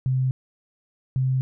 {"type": "tone pair in turn", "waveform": "sine", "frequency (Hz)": [130, 130.6], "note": ["C3", "C3"], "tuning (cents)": [-11, -3], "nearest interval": "unison", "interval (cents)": 8, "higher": "second", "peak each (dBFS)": -19, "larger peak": "neither", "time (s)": [[0.06, 0.31], [1.16, 1.41]], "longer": "neither", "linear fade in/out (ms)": 0, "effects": []}